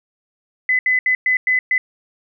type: tone bursts at uneven times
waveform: sine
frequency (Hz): 2015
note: B6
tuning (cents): +34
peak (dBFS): -13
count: 6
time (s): 0.69-0.79 / 0.86-0.99 / 1.06-1.15 / 1.26-1.37 / 1.47-1.59 / 1.71-1.78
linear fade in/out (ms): 2
effects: none